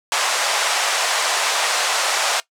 pink band-pass noise, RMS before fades -20 dBFS, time 0.12-2.4 s, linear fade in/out 0 ms, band 640 to 8900 Hz, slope 24 dB/octave, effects noise-tail reverb RT60 0.1 s tail -19 dB re dry

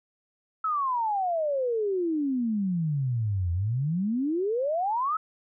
sine exponential two-way sweep, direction down then up, 1318.5 to 83.8 to 1318.5 Hz, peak -24 dBFS, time 0.64-5.17 s, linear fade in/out 5 ms, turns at 3.52 s, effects none

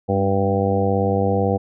harmonic tone with a mistuned harmonic, 98 Hz, G2, in tune, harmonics 1 / 2 / 3 / 4 / 5 / 6 / 7 / 8, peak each -22 / -23 / -28 / -27 / -21 / -32 / -27 / -26 dBFS, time 0.08-1.58 s, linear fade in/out 20 ms, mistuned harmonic 2, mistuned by +31 cents, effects none

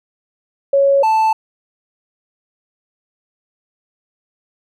sine / triangle tone pair in turn, 554.4 / 880.1 Hz, C#5 / A5, 0 / 0 cents, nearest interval minor sixth, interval 800 cents, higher second, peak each -9 dBFS, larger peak neither, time 0.73-1.03 / 1.03-1.33 s, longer neither, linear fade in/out 5 ms, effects none

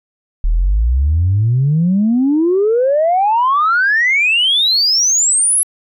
sine exponential sweep, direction up, 36.71 to 11230 Hz, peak -9 dBFS, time 0.44-5.63 s, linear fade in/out 0 ms, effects tanh soft clip ceiling -6 dBFS

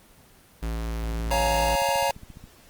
square tone, 56.1 Hz, A1, 34 cents sharp, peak -27 dBFS, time 0.62-1.76 s, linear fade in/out 10 ms
click train, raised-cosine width 5 ms, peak -30 dBFS, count 20, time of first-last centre 1.13-2.44 s, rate 14.5 Hz
square chord, Bb minor seventh, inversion first, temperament equal with one note detuned, 554.4 / 698.5 / 846.6 / 932.3 Hz, Db5 / F5 / Ab5 / Bb5, 0 / 0 / +33 / 0 cents, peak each -27 / -30 / -29 / -27 dBFS, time 1.31-2.11 s, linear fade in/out 2 ms
effects pink hiss -54 dBFS RMS until 2.69 s + Opus 24 kbps

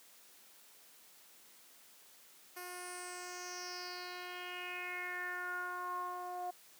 10% pulse tone with low-pass filter sweep, 358.9 Hz, F4, 47 cents sharp, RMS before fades -43 dBFS, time 2.56-6.51 s, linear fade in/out 10 ms, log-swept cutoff 12000 to 740 Hz, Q 5.5, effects white hiss -61 dBFS RMS until 6.79 s + high-pass 200 Hz 12 dB/octave

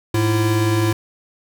square tone pair together, 106.4 / 337.8 Hz, G#2 / E4, +42 / +42 cents, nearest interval octave + minor sixth, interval 2000 cents, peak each -18 / -20 dBFS, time 0.14-0.93 s, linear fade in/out 5 ms, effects none

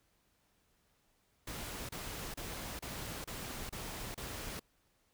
pink noise bursts, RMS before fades -43 dBFS, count 7, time 1.47-4.596 s, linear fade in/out 5 ms, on 420 ms, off 31 ms, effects pink hiss -74 dBFS RMS until 5.13 s

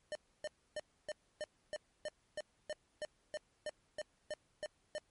square tone bursts, 605 Hz, D#5, 49 cents flat, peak -39 dBFS, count 16, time 0.12-4.982 s, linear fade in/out 0 ms, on 32 ms, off 290 ms, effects pink hiss -75 dBFS RMS until 5.1 s + MP3 48 kbps

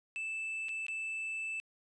triangle tone with dropouts, 2637 Hz, E7, in tune, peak -34 dBFS, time 0.16-1.6 s, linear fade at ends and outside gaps 0 ms, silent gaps 0.685-0.691 / 0.866-0.883 s, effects resampled to 22050 Hz

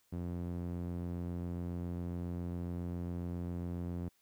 sawtooth tone with band-pass filter, 87.31 Hz, F2, in tune, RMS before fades -39 dBFS, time 0.12-4.09 s, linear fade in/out 10 ms, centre 190 Hz, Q 0.87, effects white hiss -73 dBFS RMS until 4.21 s

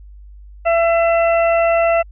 40% pulse tone, 671 Hz, E5, 31 cents sharp, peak -11 dBFS, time 0.65-2.03 s, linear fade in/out 20 ms, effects added 50 Hz sine -36 dBFS peak until 2.11 s + resampled to 8000 Hz

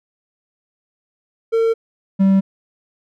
triangle tone pair in turn, 453.8 / 193.63 Hz, A#4 / G3, -47 / -21 cents, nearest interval octave + minor third, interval 1474 cents, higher first, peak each -11 / -8 dBFS, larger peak second, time 1.52-1.74 / 2.19-2.41 s, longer neither, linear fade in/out 20 ms, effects none

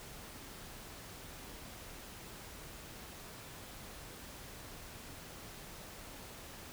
silence, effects pink hiss -50 dBFS RMS until 6.72 s

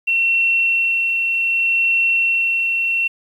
sine tone with tremolo, 2716 Hz, F7, 49 cents flat, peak -13 dBFS, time 0.07-3.08 s, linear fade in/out 10 ms, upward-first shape sine, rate 0.65 Hz, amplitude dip 30%, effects 8-bit

